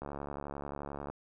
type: click train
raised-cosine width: 1 ms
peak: -26 dBFS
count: 78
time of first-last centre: 0.02-1.1 s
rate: 71.3 Hz
effects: none